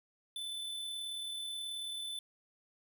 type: tone with amplitude modulation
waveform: square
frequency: 3513 Hz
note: A7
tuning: 3 cents flat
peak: -38 dBFS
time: 0.36-2.19 s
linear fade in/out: 2 ms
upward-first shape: sine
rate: 38.5 Hz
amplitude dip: 25%
effects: none